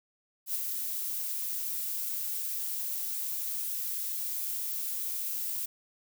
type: noise with ADSR envelope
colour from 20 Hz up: violet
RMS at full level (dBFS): -30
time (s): 0.46-5.66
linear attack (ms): 87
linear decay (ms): 16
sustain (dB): -4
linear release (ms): 8
effects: none